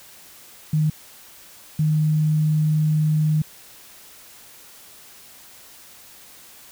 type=tone pair in turn; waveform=sine; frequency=154 / 154 Hz; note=D#3 / D#3; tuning=-17 / -17 cents; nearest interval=unison; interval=0 cents; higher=neither; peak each=-16 dBFS; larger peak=neither; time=0.73-0.9 / 1.79-3.42 s; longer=second; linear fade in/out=5 ms; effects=white hiss -46 dBFS RMS until 6.71 s